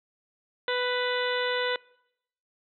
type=harmonic tone with a mistuned harmonic; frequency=495.4 Hz; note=B4; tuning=5 cents sharp; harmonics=1 / 2 / 3 / 4 / 5 / 6 / 7 / 8; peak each=-28 / -34 / -32 / -34 / -43 / -38 / -35 / -40 dBFS; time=0.68-1.76 s; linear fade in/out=2 ms; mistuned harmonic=7; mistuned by=+31 cents; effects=noise-tail reverb RT60 0.8 s tail -24 dB re dry